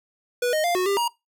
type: tone with pitch steps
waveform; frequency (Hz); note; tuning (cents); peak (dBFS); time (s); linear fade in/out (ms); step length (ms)
square; 488.9 / 619 / 698 / 366.9 / 398.4 / 947; B4 / D#5 / F5 / F#4 / G4 / A#5; -18 / -9 / -1 / -15 / +28 / +27; -21; 0.42-1.08; 5; 110
effects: noise-tail reverb RT60 0.2 s tail -21 dB re dry